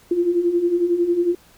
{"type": "beating tone pair", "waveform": "sine", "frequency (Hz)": [339, 350], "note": ["E4", "F4"], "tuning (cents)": [49, 4], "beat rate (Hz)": 11, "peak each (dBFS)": [-23, -17], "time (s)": [0.11, 1.35], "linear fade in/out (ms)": 5, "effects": ["pink hiss -52 dBFS RMS until 1.57 s"]}